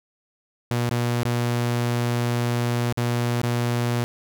sawtooth tone with dropouts, 120 Hz, B2, 49 cents flat, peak -17 dBFS, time 0.71-4.04 s, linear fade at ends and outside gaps 0 ms, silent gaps 0.894-0.912 / 1.232-1.252 / 2.926-2.974 / 3.416-3.433 s, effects none

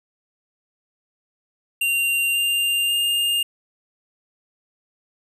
square tone with pitch steps, 2774 / 2795 / 2816 Hz, F7 / F7 / F7, -12 / +1 / +14 cents, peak -19 dBFS, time 1.81-3.43 s, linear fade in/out 5 ms, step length 540 ms, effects none

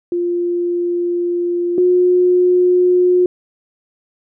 sine tone pair in turn, 349.2 / 360.3 Hz, F4 / F#4, 0 / -46 cents, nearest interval minor second, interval 54 cents, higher second, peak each -15 / -9 dBFS, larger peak second, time 0.12-1.78 / 1.78-3.26 s, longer first, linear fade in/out 2 ms, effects none

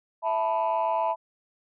sine chord, E suspended fourth, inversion none, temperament equal, 659.3 / 880 / 987.8 Hz, E5 / A5 / B5, 0 / 0 / 0 cents, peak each -26 dBFS, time 0.22-1.16 s, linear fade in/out 50 ms, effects tanh soft clip ceiling -18 dBFS

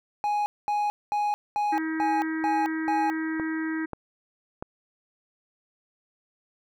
triangle tone bursts, 830.6 Hz, G#5, in tune, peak -21 dBFS, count 7, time 0.24-3.1 s, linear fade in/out 0 ms, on 220 ms, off 220 ms
harmonic tone, 318.5 Hz, D#4, 41 cents sharp, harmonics 1 / 3 / 4 / 5 / 6 / 7, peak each -27 / -43 / -44 / -37 / -38 / -49 dBFS, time 1.72-3.86 s, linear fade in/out 10 ms
clicks, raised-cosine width 1 ms, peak -19 dBFS, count 3, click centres 3.398 / 3.933 / 4.625 s
effects none

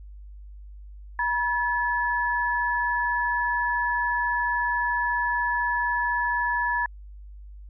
sine tone pair together, 964 / 1720.3 Hz, B5 / A6, -42 / -39 cents, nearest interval minor seventh, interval 1003 cents, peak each -25 dBFS, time 1.19-6.86 s, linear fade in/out 2 ms, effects added 50 Hz sine -40 dBFS peak until 7.69 s

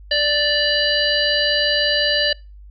harmonic tone with a mistuned harmonic, 587.3 Hz, D5, in tune, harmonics 1 / 3 / 5 / 7 / 8, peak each -22 / -21 / -21 / -23 / -23 dBFS, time 0.11-2.33 s, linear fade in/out 5 ms, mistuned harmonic 7, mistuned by -40 cents, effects noise-tail reverb RT60 0.3 s tail -26 dB re dry + added 50 Hz sine -38 dBFS peak until 2.7 s

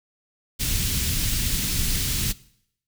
pink band-stop noise, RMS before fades -24 dBFS, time 0.59-2.33 s, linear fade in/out 20 ms, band 170 to 3100 Hz, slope 12 dB/octave, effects noise-tail reverb RT60 0.7 s tail -20 dB re dry

